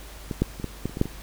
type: clicks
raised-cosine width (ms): 3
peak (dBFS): -15 / -7 / -22 / -15 / -13 / -27 / -18 / -6 / -19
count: 9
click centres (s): 0.312 / 0.42 / 0.599 / 0.643 / 0.856 / 0.896 / 0.971 / 1.014 / 1.056
effects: added 50 Hz sine -42 dBFS peak until 1.22 s + pink hiss -45 dBFS RMS until 1.22 s